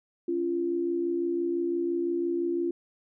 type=tone pair together; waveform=sine; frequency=278.5 / 344.4 Hz; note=C#4 / F4; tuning=+8 / -24 cents; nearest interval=major third; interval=368 cents; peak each=-33 / -26 dBFS; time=0.28-2.71 s; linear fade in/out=5 ms; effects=none